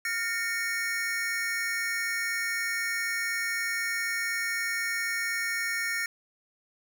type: tone cluster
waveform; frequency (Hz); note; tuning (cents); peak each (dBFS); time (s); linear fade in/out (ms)
square; 1405 / 1828 / 2226; F6 / A#6 / C#7; +10 / -34 / +7; -37 / -31 / -34; 0.05-6.06; 2
effects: none